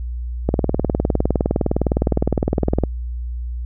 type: click train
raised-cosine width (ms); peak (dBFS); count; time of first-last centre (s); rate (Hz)
2; -3; 47; 0.49-2.837; 19.6
effects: added 60 Hz sine -23 dBFS peak until 3.65 s